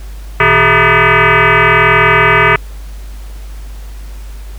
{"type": "tone with frequency modulation", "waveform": "sine", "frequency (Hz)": 385.9, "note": "G4", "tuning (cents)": -27, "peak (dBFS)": -5, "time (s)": [0.4, 2.56], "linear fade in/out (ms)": 2, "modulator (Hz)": 271, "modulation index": 7.7, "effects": ["added 50 Hz sine -24 dBFS peak until 4.58 s", "pink hiss -40 dBFS RMS until 4.58 s"]}